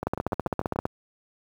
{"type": "two click trains", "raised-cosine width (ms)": 1, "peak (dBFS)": [-15, -11], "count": [6, 13], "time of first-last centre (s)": [[0.03, 0.76], [0.07, 0.854]], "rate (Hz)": [6.85, 15.3], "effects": ["high-pass 60 Hz 12 dB/octave", "8-bit"]}